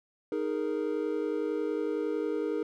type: chord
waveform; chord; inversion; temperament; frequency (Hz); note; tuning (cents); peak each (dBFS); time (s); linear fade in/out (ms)
triangle; D# suspended fourth; none; equal; 311.1 / 415.3 / 466.2; D#4 / G#4 / A#4; 0 / 0 / 0; -31; 0.32-2.63; 2
effects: none